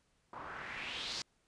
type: noise with low-pass filter sweep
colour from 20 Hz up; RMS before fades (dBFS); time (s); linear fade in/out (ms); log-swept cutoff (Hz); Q
white; -43; 0.33-1.22; 2; 970 to 5200; 2.9
effects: pink hiss -75 dBFS RMS until 1.47 s + resampled to 22050 Hz